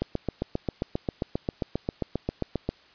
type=click train; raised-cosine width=2 ms; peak=-13 dBFS; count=21; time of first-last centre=0.02-2.69 s; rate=7.49 Hz; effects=white hiss -56 dBFS RMS until 2.94 s + resampled to 11025 Hz